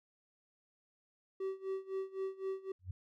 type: tone with tremolo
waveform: triangle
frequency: 383.8 Hz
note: G4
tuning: 37 cents flat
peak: -32 dBFS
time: 1.4-2.72 s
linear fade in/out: 5 ms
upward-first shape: sine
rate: 3.9 Hz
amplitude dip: 90%
type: tone with exponential growth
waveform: sine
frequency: 91.3 Hz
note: F#2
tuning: 23 cents flat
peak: -35 dBFS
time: 2.79-2.91 s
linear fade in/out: 5 ms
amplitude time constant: 24 ms
effects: none